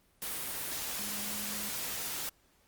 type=tone in noise; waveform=sine; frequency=207.7 Hz; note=G#3; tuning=in tune; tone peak=-45 dBFS; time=0.99-1.69 s; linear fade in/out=0 ms; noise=white; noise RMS=-37 dBFS; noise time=0.22-2.29 s; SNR=-11 dB; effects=pink hiss -68 dBFS RMS until 2.67 s + Opus 32 kbps